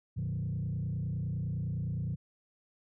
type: tone with frequency modulation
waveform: sine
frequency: 130.81 Hz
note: C3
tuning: in tune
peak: -30 dBFS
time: 0.16-2.16 s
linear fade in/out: 20 ms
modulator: 29.8 Hz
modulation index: 1.4
effects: tanh soft clip ceiling -28 dBFS